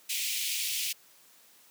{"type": "high-pass noise", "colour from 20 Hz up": "pink", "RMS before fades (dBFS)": -32, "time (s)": [0.09, 0.93], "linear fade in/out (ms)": 10, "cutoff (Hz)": 2300, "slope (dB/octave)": 48, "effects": ["white hiss -59 dBFS RMS until 1.7 s", "high-pass 150 Hz 12 dB/octave"]}